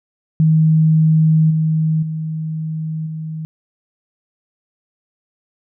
sine tone with level steps, 158.1 Hz, D#3, 28 cents sharp, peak -9 / -13 / -20 / -23 dBFS, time 0.4-3.45 s, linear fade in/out 0 ms, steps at 1.5 / 2.02 / 3.06 s, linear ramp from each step 10 ms, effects none

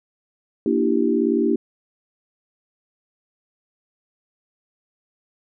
sine chord, E half-diminished seventh, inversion second, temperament equal with one note detuned, 233.1 / 293.7 / 334.6 / 392 Hz, Bb3 / D4 / E4 / G4, 0 / 0 / +26 / 0 cents, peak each -22 dBFS, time 0.66-1.56 s, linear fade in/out 2 ms, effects none

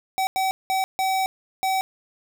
square tone bursts at uneven times, 763 Hz, G5, 47 cents flat, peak -21 dBFS, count 5, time 0.18-0.27 / 0.36-0.51 / 0.7-0.84 / 0.99-1.26 / 1.63-1.81 s, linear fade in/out 0 ms, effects none

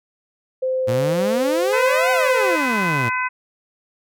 sine tone, 518 Hz, C5, 17 cents flat, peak -18 dBFS, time 0.62-2.56 s, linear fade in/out 10 ms
sawtooth exponential two-way sweep, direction up then down, 110 to 769 to 110 Hz, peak -17 dBFS, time 0.87-3.1 s, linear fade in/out 20 ms, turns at 2.11 s
harmonic tone, 506 Hz, B4, 42 cents sharp, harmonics 2 / 3 / 4 / 5, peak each -23 / -25 / -26 / -27 dBFS, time 1.72-3.29 s, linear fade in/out 20 ms
effects none

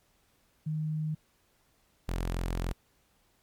sine / sawtooth tone pair in turn, 154.9 / 43.47 Hz, D#3 / F1, -7 / -7 cents, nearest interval octave + minor seventh, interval 2200 cents, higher first, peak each -29 / -26 dBFS, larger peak second, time 0.66-1.15 / 2.08-2.73 s, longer second, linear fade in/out 10 ms, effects pink hiss -69 dBFS RMS until 3.42 s + MP3 96 kbps

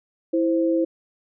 sine tone pair together, 329.6 / 523.2 Hz, E4 / C5, 0 / 0 cents, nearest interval minor sixth, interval 800 cents, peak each -19 / -23 dBFS, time 0.33-0.85 s, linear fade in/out 10 ms, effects none

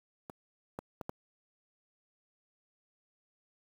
clicks, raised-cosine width 1 ms, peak -29 / -24 / -25 / -22 dBFS, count 4, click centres 0.298 / 0.789 / 1.012 / 1.094 s, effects high-pass 80 Hz 12 dB/octave + 8-bit

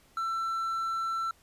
triangle tone, 1340 Hz, E6, 28 cents sharp, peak -27 dBFS, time 0.17-1.31 s, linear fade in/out 2 ms, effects pink hiss -62 dBFS RMS until 1.42 s + resampled to 32000 Hz

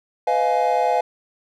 triangle chord, F half-diminished seventh, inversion second, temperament just, 502.9 / 628.6 / 698.5 / 838.1 Hz, Cb5 / Eb5 / F5 / Ab5, +31 / +18 / 0 / +16 cents, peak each -21 / -23 / -19 / -19 dBFS, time 0.27-1.01 s, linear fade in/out 5 ms, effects none

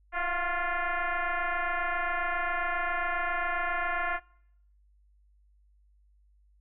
sine tone with frequency modulation, 336.3 Hz, E4, 35 cents sharp, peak -27 dBFS, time 0.12-4.2 s, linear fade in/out 50 ms, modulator 350 Hz, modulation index 5.3, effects noise-tail reverb RT60 0.7 s tail -24 dB re dry + added 50 Hz sine -60 dBFS peak until 6.6 s

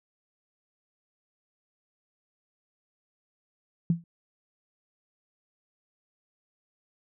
sine tone with exponential decay, 168.7 Hz, E3, 40 cents sharp, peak -17 dBFS, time 3.9-4.04 s, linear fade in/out 2 ms, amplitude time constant 30 ms, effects none

